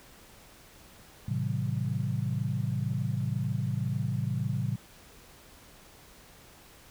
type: chord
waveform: sine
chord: A diminished seventh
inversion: none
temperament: just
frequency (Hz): 110 / 132 / 158.4 / 190.08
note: A2 / C3 / Eb3 / Gb3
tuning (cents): 0 / +16 / +31 / +47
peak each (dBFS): -32 / -31 / -36 / -36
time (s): 1.28-4.76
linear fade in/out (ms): 5
effects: pink hiss -54 dBFS RMS until 6.9 s